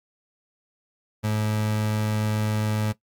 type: tone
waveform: 30% pulse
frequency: 107.2 Hz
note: A2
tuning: 45 cents flat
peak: -20 dBFS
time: 1.23-2.93 s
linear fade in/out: 20 ms
effects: noise-tail reverb RT60 0.1 s tail -17 dB re dry + Opus 48 kbps